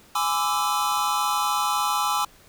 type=chord; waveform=square; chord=E dominant seventh; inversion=first; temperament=equal with one note detuned; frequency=830.6 / 1010.9 / 1174.7 / 1318.5 Hz; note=G#5 / B5 / D6 / E6; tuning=0 / +40 / 0 / 0 cents; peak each=-28 dBFS; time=0.15-2.25 s; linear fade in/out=5 ms; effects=pink hiss -53 dBFS RMS until 2.48 s